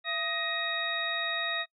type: harmonic tone with a mistuned harmonic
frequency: 627 Hz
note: D#5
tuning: 13 cents sharp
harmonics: 1 / 2 / 3 / 4 / 6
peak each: -38 / -38 / -33 / -40 / -33 dBFS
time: 0.04-1.66 s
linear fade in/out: 50 ms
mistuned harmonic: 1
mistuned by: +130 cents
effects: noise-tail reverb RT60 0.1 s tail -25 dB re dry